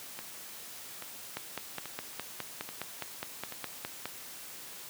two click trains, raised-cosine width 0.3 ms, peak -19 / -24 dBFS, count 14 / 5, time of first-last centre 1.37-4.056 / 0.19-3.523 s, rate 4.84 / 1.2 Hz, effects white hiss -46 dBFS RMS until 4.89 s + high-pass 100 Hz 12 dB/octave

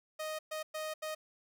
sawtooth tone bursts at uneven times, 622.3 Hz, D#5, in tune, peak -33 dBFS, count 4, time 0.19-0.39 / 0.51-0.63 / 0.74-0.94 / 1.02-1.15 s, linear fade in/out 10 ms, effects none

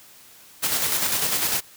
white noise with tremolo, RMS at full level -22 dBFS, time 0.62-1.61 s, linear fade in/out 20 ms, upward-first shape square, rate 10 Hz, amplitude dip 35%, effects white hiss -49 dBFS RMS until 1.76 s + high-pass 60 Hz 12 dB/octave

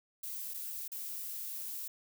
violet noise with dropouts, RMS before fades -41 dBFS, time 0.23-1.88 s, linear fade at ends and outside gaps 5 ms, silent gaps 0.538-0.542 / 0.879-0.917 s, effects none

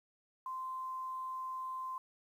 sine tone with quantisation, 1039 Hz, C6, 12 cents flat, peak -38 dBFS, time 0.46-1.98 s, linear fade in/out 2 ms, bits 11, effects none

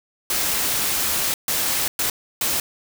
white noise bursts at uneven times, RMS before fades -22 dBFS, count 4, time 0.3-1.34 / 1.48-1.88 / 1.99-2.1 / 2.41-2.6 s, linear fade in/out 2 ms, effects none

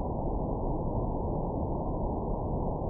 pink low-pass noise, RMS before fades -31 dBFS, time 0-2.89 s, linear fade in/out 0 ms, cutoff 980 Hz, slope 96 dB/octave, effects none

